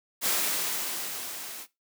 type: noise with level ramp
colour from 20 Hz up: white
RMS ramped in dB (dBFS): -25 to -41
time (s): 0.21-1.67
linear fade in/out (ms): 50
effects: noise-tail reverb RT60 0.2 s tail -18 dB re dry + high-pass 200 Hz 12 dB/octave